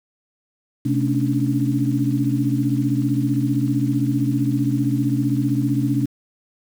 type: tone cluster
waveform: sine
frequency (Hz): 128 / 218 / 278.4 / 293.8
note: C3 / A3 / C#4 / D4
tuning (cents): -38 / -16 / +8 / +1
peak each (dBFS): -21 / -26 / -22 / -23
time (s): 0.85-6.06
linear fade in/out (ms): 10
effects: 7-bit